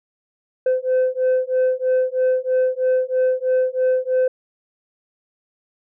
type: beating tone pair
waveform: sine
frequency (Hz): 511 / 514.1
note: C5 / C5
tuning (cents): -41 / -31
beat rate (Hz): 3.1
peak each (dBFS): -17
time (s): 0.66-4.28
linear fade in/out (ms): 5
effects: tanh soft clip ceiling -13 dBFS